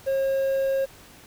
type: tone with quantisation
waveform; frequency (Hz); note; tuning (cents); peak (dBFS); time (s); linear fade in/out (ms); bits
triangle; 540; C#5; -45; -19; 0.06-0.86; 20; 8
effects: pink hiss -49 dBFS RMS until 1.26 s

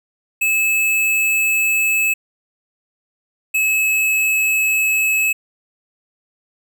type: tone pair in turn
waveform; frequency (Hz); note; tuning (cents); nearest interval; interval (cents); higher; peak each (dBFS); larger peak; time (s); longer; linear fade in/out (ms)
square; 2601 / 2587; E7 / E7; -24 / -33; unison; 9; first; -15; neither; 0.41-2.14 / 3.54-5.33; second; 10
effects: none

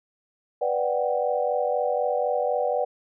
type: chord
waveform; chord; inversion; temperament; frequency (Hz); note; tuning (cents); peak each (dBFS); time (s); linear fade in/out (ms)
sine; G major seventh; first; equal; 493.9 / 587.3 / 740 / 784; B4 / D5 / F#5 / G5; 0 / 0 / 0 / 0; -26 / -26 / -28 / -31; 0.61-2.85; 10
effects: none

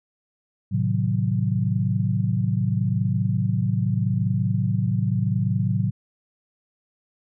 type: chord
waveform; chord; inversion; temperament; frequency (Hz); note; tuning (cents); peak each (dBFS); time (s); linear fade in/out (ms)
sine; A diminished seventh; none; equal; 110 / 130.81 / 155.56 / 185; A2 / C3 / Eb3 / Gb3; 0 / 0 / 0 / 0; -23 / -25 / -29 / -25; 0.71-5.91; 20
effects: none

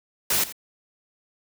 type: noise with echo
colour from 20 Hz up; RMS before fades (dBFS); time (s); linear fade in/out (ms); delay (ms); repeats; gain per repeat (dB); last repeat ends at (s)
white; -22; 0.3-0.44; 5; 85; 1; -15; 0.525
effects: none

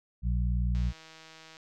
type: harmonic tone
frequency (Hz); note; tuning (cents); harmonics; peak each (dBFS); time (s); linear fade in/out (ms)
60; B1; -49; 1 / 2 / 3; -26 / -32 / -36; 0.22-0.93; 50
type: click train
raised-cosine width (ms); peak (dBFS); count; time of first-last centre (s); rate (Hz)
0.2; -33; 132; 0.75-1.569; 160
effects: none

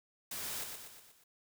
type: noise with echo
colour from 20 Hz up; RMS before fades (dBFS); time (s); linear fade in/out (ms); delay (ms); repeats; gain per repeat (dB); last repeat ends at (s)
white; -41; 0.31-0.64; 5; 120; 5; -5; 1.24
effects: none

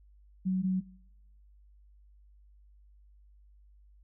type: tone pair in turn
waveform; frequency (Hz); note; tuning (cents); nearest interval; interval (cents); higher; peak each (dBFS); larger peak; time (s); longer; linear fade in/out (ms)
sine; 186.7 / 186.7; F#3 / F#3; +16 / +16; unison; 0; neither; -26; neither; 0.45-0.63 / 0.63-0.81; neither; 20
effects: noise-tail reverb RT60 0.8 s tail -22 dB re dry + added 50 Hz sine -56 dBFS peak until 4.03 s

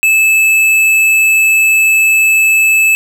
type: tone with tanh clipping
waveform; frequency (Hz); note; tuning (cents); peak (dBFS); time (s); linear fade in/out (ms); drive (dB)
sine; 2614; E7; -15; -8; 0.03-2.95; 0; 13
effects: none

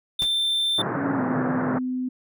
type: tone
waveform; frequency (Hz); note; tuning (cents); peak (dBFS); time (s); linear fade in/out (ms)
triangle; 3563; A7; +21; -19; 0.19-0.82; 5
type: noise with exponential decay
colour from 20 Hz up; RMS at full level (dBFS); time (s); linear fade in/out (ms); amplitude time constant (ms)
pink; -30; 0.22-0.32; 0; 20
type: band-pass noise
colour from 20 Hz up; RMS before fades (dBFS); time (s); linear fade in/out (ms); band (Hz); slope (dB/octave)
pink; -27; 0.78-1.79; 10; 120 to 1700; 48
type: tone with pitch glide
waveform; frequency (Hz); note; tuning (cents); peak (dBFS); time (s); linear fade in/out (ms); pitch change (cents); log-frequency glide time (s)
sine; 277.2 to 254.2; C#4 to C4; 0 to -50; -24; 0.96-2.09; 10; -150; 1.15-1.21
effects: none

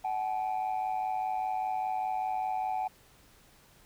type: tone pair together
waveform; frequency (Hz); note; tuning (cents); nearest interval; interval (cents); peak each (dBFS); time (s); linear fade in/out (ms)
sine; 751 / 856; F#5 / A5; +26 / -48; major second; 226; -29 / -32; 0.04-2.88; 10
effects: tanh soft clip ceiling -26 dBFS + pink hiss -60 dBFS RMS until 3.85 s

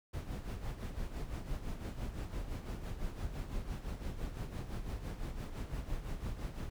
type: noise with tremolo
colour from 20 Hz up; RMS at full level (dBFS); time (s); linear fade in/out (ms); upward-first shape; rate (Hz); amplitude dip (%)
brown; -38; 0.13-6.7; 10; sine; 5.9; 60
effects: none

